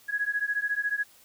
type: beating tone pair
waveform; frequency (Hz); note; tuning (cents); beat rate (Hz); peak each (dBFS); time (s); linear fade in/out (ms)
sine; 1661.2 / 1675.2; G#6 / G#6; 0 / +15; 14; -29; 0.08-1.04; 20
effects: white hiss -57 dBFS RMS until 1.24 s